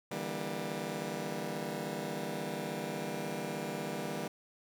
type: chord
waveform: 15% pulse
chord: E half-diminished seventh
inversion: third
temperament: just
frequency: 148.33 / 164.81 / 197.78 / 237.3 Hz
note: D3 / E3 / G3 / Bb3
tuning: +18 / 0 / +16 / +31 cents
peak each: -37 / -36 / -34 / -35 dBFS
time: 0.11-4.28 s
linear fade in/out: 5 ms
effects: none